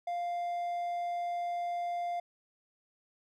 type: tone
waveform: triangle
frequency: 698.5 Hz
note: F5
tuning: in tune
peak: -30 dBFS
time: 0.07-2.2 s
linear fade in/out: 5 ms
effects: none